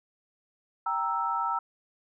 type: chord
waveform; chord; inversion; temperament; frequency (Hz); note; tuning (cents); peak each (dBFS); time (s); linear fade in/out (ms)
sine; E diminished; first; equal; 784 / 932.3 / 1318.5; G5 / Bb5 / E6; 0 / 0 / 0; -34 / -30 / -29; 0.86-1.59; 5
effects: none